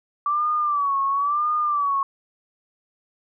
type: tone with vibrato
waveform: sine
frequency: 1156 Hz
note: D6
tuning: 28 cents flat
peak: -19 dBFS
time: 0.26-2.03 s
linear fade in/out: 2 ms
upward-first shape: sine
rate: 0.98 Hz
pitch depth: 93 cents each way
effects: none